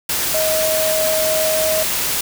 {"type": "tone in noise", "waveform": "sine", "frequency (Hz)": 630, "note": "D#5", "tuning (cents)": 21, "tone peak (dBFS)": -17, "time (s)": [0.34, 1.83], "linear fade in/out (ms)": 5, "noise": "white", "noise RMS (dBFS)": -20, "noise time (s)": [0.09, 2.21], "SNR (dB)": 0, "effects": []}